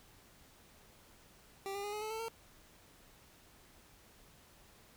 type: tone with pitch steps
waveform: 25% pulse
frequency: 392 / 401.9 / 412 / 422.3 / 432.9 / 443.8 / 455 Hz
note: G4 / G4 / G#4 / G#4 / A4 / A4 / A#4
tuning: 0 / +43 / -14 / +29 / -28 / +15 / -42 cents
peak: -35 dBFS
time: 1.66-2.283 s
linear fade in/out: 0 ms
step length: 89 ms
effects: pink hiss -62 dBFS RMS until 4.96 s